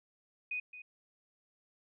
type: tone with echo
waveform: sine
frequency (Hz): 2489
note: D#7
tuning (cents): 0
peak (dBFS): -34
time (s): 0.51-0.6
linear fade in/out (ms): 5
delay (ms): 220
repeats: 1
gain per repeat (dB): -12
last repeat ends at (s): 0.82
effects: none